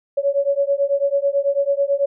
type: beating tone pair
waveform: sine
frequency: 556 / 565.1 Hz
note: C#5 / C#5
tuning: +5 / +33 cents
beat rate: 9.1 Hz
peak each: -19 dBFS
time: 0.17-2.06 s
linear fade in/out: 10 ms
effects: none